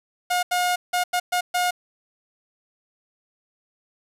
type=tone bursts at uneven times; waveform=sawtooth; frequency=717 Hz; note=F5; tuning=45 cents sharp; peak=-16 dBFS; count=6; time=0.3-0.43 / 0.51-0.76 / 0.93-1.04 / 1.13-1.2 / 1.32-1.41 / 1.54-1.71 s; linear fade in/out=10 ms; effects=resampled to 32000 Hz + 7-bit